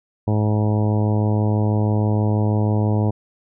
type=harmonic tone; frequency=106.2 Hz; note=G#2; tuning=39 cents sharp; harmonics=1 / 2 / 3 / 4 / 5 / 6 / 7 / 8 / 9; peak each=-17 / -23 / -27 / -29 / -31 / -33 / -34 / -35 / -36 dBFS; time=0.27-3.11 s; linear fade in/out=10 ms; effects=none